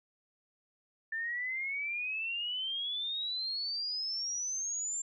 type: exponential sweep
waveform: sine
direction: up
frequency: 1774 to 7380 Hz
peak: -33 dBFS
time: 1.12-5.02 s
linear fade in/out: 5 ms
effects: none